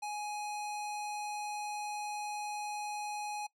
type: tone with low-pass filter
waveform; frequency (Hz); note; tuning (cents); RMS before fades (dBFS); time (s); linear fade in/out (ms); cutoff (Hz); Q
square; 835; G#5; +9; -39; 0.02-3.47; 10; 9300; 1.2
effects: noise-tail reverb RT60 0.1 s tail -19 dB re dry